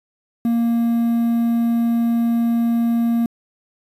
triangle tone with quantisation, 233.1 Hz, A#3, in tune, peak -13 dBFS, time 0.45-3.26 s, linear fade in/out 2 ms, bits 7, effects resampled to 32000 Hz

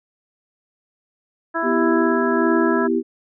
harmonic tone, 331.2 Hz, E4, 8 cents sharp, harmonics 1 / 2 / 3 / 4 / 5, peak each -26 / -26 / -26 / -26 / -26 dBFS, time 1.54-2.88 s, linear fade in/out 20 ms
sine chord, E minor, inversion second, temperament equal, 246.9 / 329.6 / 392 Hz, B3 / E4 / G4, 0 / 0 / 0 cents, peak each -21 dBFS, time 1.62-3.03 s, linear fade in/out 50 ms
effects none

